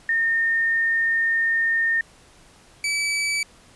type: tone pair in turn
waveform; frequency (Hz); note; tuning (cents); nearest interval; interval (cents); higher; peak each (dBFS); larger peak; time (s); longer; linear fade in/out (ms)
sine / sawtooth; 1825 / 2299; A#6 / D7; -37 / -37; major third; 400; second; -18; neither; 0.09-2.01 / 2.84-3.43; first; 2
effects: pink hiss -52 dBFS RMS until 3.75 s + resampled to 24000 Hz